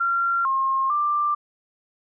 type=tone with pitch steps; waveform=sine; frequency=1376 / 1070 / 1183 Hz; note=F6 / C6 / D6; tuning=-26 / +38 / +12 cents; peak=-19 dBFS; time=0-1.35 s; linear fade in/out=10 ms; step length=450 ms; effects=none